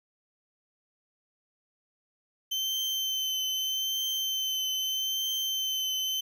35% pulse tone with vibrato, 3086 Hz, G7, 28 cents flat, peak -26 dBFS, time 2.51-6.21 s, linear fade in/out 10 ms, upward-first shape triangle, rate 0.8 Hz, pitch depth 21 cents each way, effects none

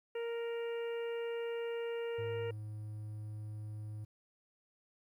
harmonic tone, 466.2 Hz, A#4, in tune, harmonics 1 / 2 / 3 / 4 / 5 / 6, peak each -36 / -52 / -53 / -53 / -55 / -53 dBFS, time 0.15-2.51 s, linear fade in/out 5 ms
triangle tone, 106.6 Hz, G#2, 46 cents sharp, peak -39 dBFS, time 2.18-4.05 s, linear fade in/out 10 ms
effects 12-bit

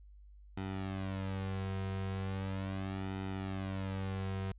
sawtooth tone with flanger, 96 Hz, G2, 36 cents flat, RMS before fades -38 dBFS, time 0.57-4.52 s, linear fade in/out 5 ms, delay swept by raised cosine 1.8 to 3.5 ms, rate 0.38 Hz, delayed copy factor -0.85, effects added 50 Hz sine -53 dBFS peak until 4.58 s + resampled to 8000 Hz

